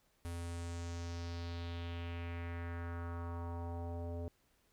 square tone with low-pass filter sweep, 85.4 Hz, F2, 38 cents flat, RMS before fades -42 dBFS, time 0.25-4.28 s, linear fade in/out 0 ms, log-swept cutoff 11000 to 550 Hz, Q 2.6, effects pink hiss -74 dBFS RMS until 4.72 s

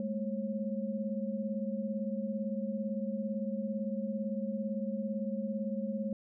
sine tone cluster, 205.1 / 222.9 / 542 Hz, G#3 / A3 / C#5, -21 / +23 / -39 cents, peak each -35 / -37 / -39 dBFS, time 0-6.13 s, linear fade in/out 2 ms, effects none

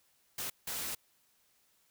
white noise bursts at uneven times, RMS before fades -38 dBFS, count 2, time 0.38-0.5 / 0.67-0.95 s, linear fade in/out 5 ms, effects white hiss -71 dBFS RMS until 1.9 s

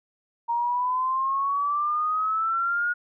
sine exponential sweep, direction up, 932.3 to 1446 Hz, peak -22 dBFS, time 0.48-2.94 s, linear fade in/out 20 ms, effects none

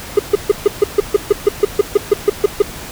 triangle tone bursts, 410 Hz, G#4, 22 cents flat, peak -3 dBFS, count 16, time 0.17-2.622 s, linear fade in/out 5 ms, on 22 ms, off 140 ms, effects pink hiss -30 dBFS RMS until 2.91 s

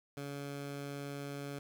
15% pulse tone, 141.6 Hz, C#3, 37 cents sharp, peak -34 dBFS, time 0.17-1.59 s, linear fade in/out 2 ms, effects none

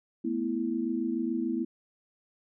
sine chord, A suspended second, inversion none, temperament equal, 220 / 246.9 / 329.6 Hz, A3 / B3 / E4, 0 / 0 / 0 cents, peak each -34 / -31 / -31 dBFS, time 0.24-1.65 s, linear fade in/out 10 ms, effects none

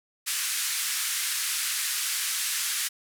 white band-pass noise, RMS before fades -29 dBFS, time 0.26-2.89 s, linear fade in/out 20 ms, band 1400 to 12000 Hz, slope 24 dB/octave, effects none

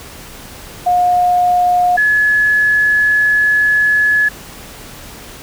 sine tone pair in turn, 716 / 1702.9 Hz, F5 / G#6, +43 / +43 cents, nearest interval octave + minor third, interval 1500 cents, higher second, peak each -9 dBFS, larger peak neither, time 0.86-1.97 / 1.97-4.29 s, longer second, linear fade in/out 10 ms, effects pink hiss -34 dBFS RMS until 5.42 s

